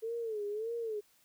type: tone with vibrato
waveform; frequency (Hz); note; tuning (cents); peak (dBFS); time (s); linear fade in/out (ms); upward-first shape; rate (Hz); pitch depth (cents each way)
sine; 438.2; A4; -7; -34; 0.02-1.01; 20; sine; 1.7; 120
effects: white hiss -68 dBFS RMS until 1.24 s